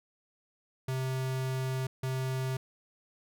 square tone bursts at uneven times, 130.81 Hz, C3, in tune, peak -31 dBFS, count 2, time 0.88-1.87 / 2.03-2.57 s, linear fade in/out 5 ms, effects none

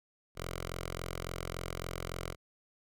5% pulse tone with notch filter, 43.57 Hz, F1, 3 cents flat, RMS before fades -40 dBFS, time 0.35-2.36 s, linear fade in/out 50 ms, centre 250 Hz, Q 0.75, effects none

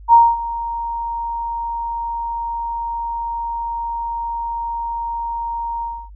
sine tone with ADSR envelope, 932.3 Hz, A#5, in tune, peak -4 dBFS, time 0.08-6.1 s, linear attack 52 ms, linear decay 230 ms, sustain -17 dB, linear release 270 ms, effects added 50 Hz sine -36 dBFS peak until 6.15 s

